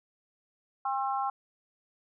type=harmonic tone; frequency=267.7 Hz; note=C4; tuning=40 cents sharp; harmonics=3 / 4 / 5; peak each=-30 / -33 / -36 dBFS; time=0.85-1.3 s; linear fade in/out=5 ms; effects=none